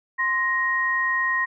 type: tone pair together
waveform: sine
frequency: 1045.9 / 1875 Hz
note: C6 / A#6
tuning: -1 / +10 cents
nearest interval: minor seventh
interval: 1011 cents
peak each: -26 / -21 dBFS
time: 0.18-1.46 s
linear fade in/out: 20 ms
effects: none